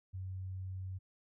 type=tone; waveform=sine; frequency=93.8 Hz; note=F#2; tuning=24 cents sharp; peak=-39 dBFS; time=0.13-0.99 s; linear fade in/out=20 ms; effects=none